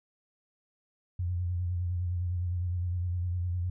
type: tone with vibrato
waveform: sine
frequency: 88.7 Hz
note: F2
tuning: 27 cents sharp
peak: -28 dBFS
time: 1.19-3.7 s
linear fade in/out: 5 ms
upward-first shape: sine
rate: 9.8 Hz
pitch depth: 46 cents each way
effects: none